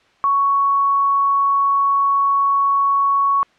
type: tone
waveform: sine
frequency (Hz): 1113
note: C#6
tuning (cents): +7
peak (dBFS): -13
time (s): 0.24-3.43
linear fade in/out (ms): 0
effects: white hiss -55 dBFS RMS until 3.58 s + low-pass 3000 Hz 12 dB/octave